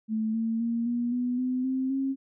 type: tone with pitch steps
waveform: sine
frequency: 219.2 / 225.8 / 232.5 / 239.5 / 246.6 / 254 / 261.6 / 269.4 Hz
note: A3 / A3 / A#3 / A#3 / B3 / B3 / C4 / C#4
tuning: -6 / +45 / -4 / +47 / -2 / +49 / 0 / -49 cents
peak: -25 dBFS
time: 0.08-2.16 s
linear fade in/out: 50 ms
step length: 260 ms
effects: none